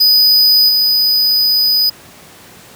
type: tone with level steps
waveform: square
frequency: 4978 Hz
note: D#8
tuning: in tune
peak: -7 / -10 dBFS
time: 0-1.9 s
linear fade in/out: 10 ms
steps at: 0.68 s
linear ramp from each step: 20 ms
effects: pink hiss -39 dBFS RMS until 2.75 s + high-pass 100 Hz 12 dB/octave